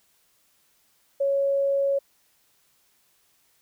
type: tone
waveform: sine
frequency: 554.4 Hz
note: C#5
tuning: in tune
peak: -20 dBFS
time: 1.2-1.99 s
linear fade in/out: 10 ms
effects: white hiss -65 dBFS RMS until 3.61 s